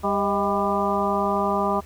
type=harmonic tone with a mistuned harmonic; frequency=199 Hz; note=G3; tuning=26 cents sharp; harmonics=1 / 2 / 3 / 4 / 5 / 6; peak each=-27 / -27 / -27 / -27 / -27 / -27 dBFS; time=0.03-1.81 s; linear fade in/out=20 ms; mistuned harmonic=3; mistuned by=+79 cents; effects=added 75 Hz sine -42 dBFS peak until 1.85 s + pink hiss -50 dBFS RMS until 1.85 s